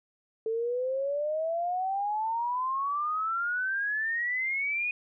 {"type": "exponential sweep", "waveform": "sine", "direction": "up", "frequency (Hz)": [440, 2489], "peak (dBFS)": -27, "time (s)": [0.46, 4.91], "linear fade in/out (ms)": 2, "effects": []}